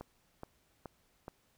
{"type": "click train", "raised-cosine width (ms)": 1, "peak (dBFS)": -29, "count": 4, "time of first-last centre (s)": [0.01, 1.281], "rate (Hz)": 2.36, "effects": ["pink hiss -72 dBFS RMS until 1.57 s"]}